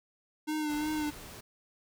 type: tone with vibrato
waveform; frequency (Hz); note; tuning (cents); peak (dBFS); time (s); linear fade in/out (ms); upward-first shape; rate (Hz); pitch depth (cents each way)
square; 302.8; D#4; -47; -31; 0.47-1.11; 20; sine; 2.8; 35
type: noise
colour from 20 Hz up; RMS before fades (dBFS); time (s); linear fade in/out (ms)
pink; -47; 0.69-1.41; 10
effects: none